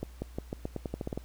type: accelerating click train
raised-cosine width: 2 ms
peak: -20 dBFS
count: 12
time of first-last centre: 0.03-1.176 s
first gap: 190 ms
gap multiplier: 0.87
effects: added 60 Hz sine -46 dBFS peak until 1.24 s + pink hiss -59 dBFS RMS until 1.24 s